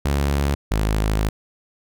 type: tone pair in turn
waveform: sawtooth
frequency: 70.6 / 52.89 Hz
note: C#2 / G#1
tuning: +32 / +32 cents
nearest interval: perfect fourth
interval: 500 cents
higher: first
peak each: -14 dBFS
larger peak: neither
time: 0.05-0.55 / 0.71-1.29 s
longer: second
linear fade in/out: 5 ms
effects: none